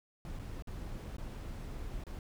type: noise with dropouts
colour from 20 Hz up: brown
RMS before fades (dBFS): -42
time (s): 0.25-2.19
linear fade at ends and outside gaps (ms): 1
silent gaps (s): 0.39-0.395 / 0.623-0.672 / 1.168-1.183 / 2.038-2.067
effects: none